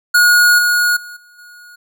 square tone with level steps, 1445 Hz, F#6, 41 cents flat, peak -8 / -12 / -31 / -44 / -38 dBFS, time 0.14-1.76 s, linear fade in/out 10 ms, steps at 0.58 / 0.96 / 1.16 / 1.38 s, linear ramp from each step 10 ms, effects none

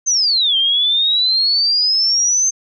sine exponential two-way sweep, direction down then up, 6330 to 3136 to 6330 Hz, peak -12 dBFS, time 0.06-2.51 s, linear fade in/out 20 ms, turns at 0.57 s, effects none

